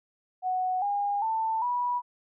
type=tone with pitch steps; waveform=sine; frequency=740 / 811.7 / 890.2 / 976.4 Hz; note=F#5 / G#5 / A5 / B5; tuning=0 / -40 / +20 / -20 cents; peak=-25 dBFS; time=0.42-2.02 s; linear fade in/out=50 ms; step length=400 ms; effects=none